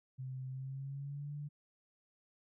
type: tone with pitch glide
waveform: sine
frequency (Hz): 130.3 to 146.26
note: C3 to D3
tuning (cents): -7 to -7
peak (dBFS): -40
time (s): 0.18-1.49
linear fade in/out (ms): 20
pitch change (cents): +200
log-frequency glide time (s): 0.49-1.34
effects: none